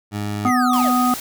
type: tone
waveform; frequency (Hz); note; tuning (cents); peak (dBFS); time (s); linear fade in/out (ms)
20% pulse; 103.5; G#2; -5; -18; 0.11-0.52; 50
type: linear sweep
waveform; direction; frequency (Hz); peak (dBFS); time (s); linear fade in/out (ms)
square; down; 2217 to 415.3; -25; 0.45-0.92; 50
type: harmonic tone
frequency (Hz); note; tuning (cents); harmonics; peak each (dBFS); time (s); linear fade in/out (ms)
249.3; B3; +16; 1 / 3 / 5; -17 / -21 / -19; 0.45-1.14; 2
type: noise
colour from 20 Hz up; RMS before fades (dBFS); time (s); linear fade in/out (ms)
white; -30; 0.73-1.2; 2
effects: none